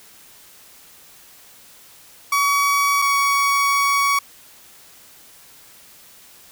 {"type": "tone pair in turn", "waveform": "30% pulse", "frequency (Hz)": [1132, 1123.5], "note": ["C#6", "C#6"], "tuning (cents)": [36, 23], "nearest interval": "unison", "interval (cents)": 13, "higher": "first", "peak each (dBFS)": -13, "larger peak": "neither", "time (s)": [[2.32, 3.02], [3.02, 4.19]], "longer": "second", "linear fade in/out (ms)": 5, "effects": ["white hiss -47 dBFS RMS until 6.51 s"]}